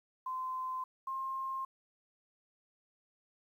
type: tone pair in turn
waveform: sine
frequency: 1032 / 1062.9 Hz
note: C6 / C6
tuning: -24 / +27 cents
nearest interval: minor second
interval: 51 cents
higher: second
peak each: -35 / -35 dBFS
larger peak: neither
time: 0.26-0.84 / 1.07-1.65 s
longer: neither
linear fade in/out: 5 ms
effects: 11-bit